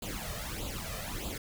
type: noise with flanger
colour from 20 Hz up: pink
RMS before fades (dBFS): -38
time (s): 0.02-1.38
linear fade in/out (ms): 5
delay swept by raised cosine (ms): 0.26 to 1.66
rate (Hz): 1.6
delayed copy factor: +0.75
effects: none